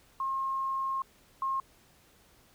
sine tone pair in turn, 1072 / 1072 Hz, C6 / C6, +42 / +42 cents, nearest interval unison, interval 0 cents, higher neither, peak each -29 / -28 dBFS, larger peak second, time 0.2-1.02 / 1.42-1.6 s, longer first, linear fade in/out 2 ms, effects pink hiss -62 dBFS RMS until 2.54 s

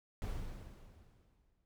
brown noise with exponential decay, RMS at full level -38 dBFS, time 0.22-1.65 s, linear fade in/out 0 ms, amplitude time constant 310 ms, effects none

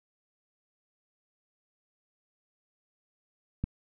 click, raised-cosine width 5 ms, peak -17 dBFS, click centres 3.64 s, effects none

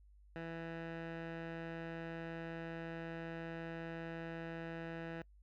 15% pulse tone with low-pass filter, 165.4 Hz, E3, 6 cents sharp, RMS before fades -45 dBFS, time 0.36-5.22 s, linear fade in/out 0 ms, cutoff 2100 Hz, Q 1.6, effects noise-tail reverb RT60 0.1 s tail -26 dB re dry + added 50 Hz sine -60 dBFS peak until 5.42 s

